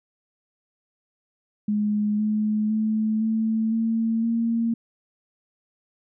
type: tone with pitch steps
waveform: sine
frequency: 209.3 / 213.3 / 217.4 / 221.6 / 225.9 / 230.2 Hz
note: G#3 / G#3 / A3 / A3 / A3 / A#3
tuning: +14 / +46 / -21 / +13 / +46 / -22 cents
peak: -20 dBFS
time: 1.68-4.74 s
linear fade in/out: 5 ms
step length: 510 ms
effects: none